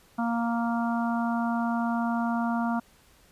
harmonic tone, 233.2 Hz, A#3, 1 cent sharp, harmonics 1 / 3 / 4 / 5 / 6, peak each -26 / -32 / -34 / -37 / -37 dBFS, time 0.18-2.8 s, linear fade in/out 10 ms, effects pink hiss -59 dBFS RMS until 3.31 s + resampled to 32000 Hz

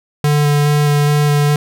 square tone with vibrato, 146.83 Hz, D3, in tune, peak -11 dBFS, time 0.24-1.56 s, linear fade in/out 2 ms, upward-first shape square, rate 2.4 Hz, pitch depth 9 cents each way, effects none

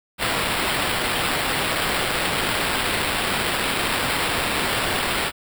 white noise with sample-and-hold, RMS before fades -23 dBFS, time 0.18-5.32 s, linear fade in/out 50 ms, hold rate 6300 Hz, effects none

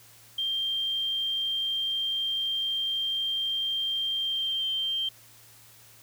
sine tone with pitch glide, 3176 to 3149 Hz, G7 to G7, +22 to +7 cents, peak -26 dBFS, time 0.38-5.09 s, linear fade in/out 5 ms, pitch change -15 cents, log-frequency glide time 4.17-4.7 s, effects added 113 Hz sine -61 dBFS peak until 6.02 s + white hiss -54 dBFS RMS until 6.02 s

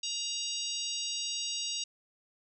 harmonic tone with a mistuned harmonic, 942 Hz, A#5, 18 cents sharp, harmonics 3 / 4 / 5 / 6 / 7 / 8, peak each -38 / -39 / -40 / -41 / -41 / -42 dBFS, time 0.03-1.84 s, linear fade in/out 5 ms, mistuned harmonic 8, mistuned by +75 cents, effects none

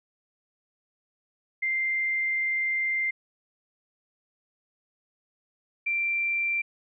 sine tone pair in turn, 2093 / 2357 Hz, C7 / D7, 0 / +6 cents, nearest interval major second, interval 206 cents, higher second, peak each -24 dBFS, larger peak neither, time 1.62-3.11 / 5.86-6.62 s, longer first, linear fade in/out 10 ms, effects none

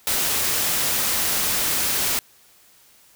white noise, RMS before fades -22 dBFS, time 0.07-2.19 s, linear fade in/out 0 ms, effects white hiss -54 dBFS RMS until 3.15 s

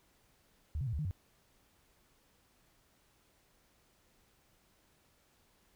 sine tone with pitch steps, 76.4 / 135.2 / 113.9 / 72.5 / 152.2 / 92.5 Hz, D#2 / C#3 / A#2 / D2 / D#3 / F#2, -31 / -43 / -40 / -22 / -38 / 0 cents, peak -33 dBFS, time 0.75-1.11 s, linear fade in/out 0 ms, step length 60 ms, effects pink hiss -70 dBFS RMS until 5.75 s

